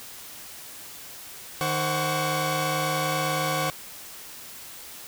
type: tone cluster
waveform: sawtooth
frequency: 154.3 / 525 / 742 / 1127 Hz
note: D#3 / C5 / F#5 / C#6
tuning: -14 / +6 / +5 / +28 cents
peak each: -26 dBFS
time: 1.61-3.7 s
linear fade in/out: 0 ms
effects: white hiss -42 dBFS RMS until 5.07 s